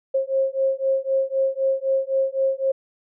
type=beating tone pair; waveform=sine; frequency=534 / 537.9 Hz; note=C5 / C5; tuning=+35 / +48 cents; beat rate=3.9 Hz; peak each=-22 dBFS; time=0.14-2.72 s; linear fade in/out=10 ms; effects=none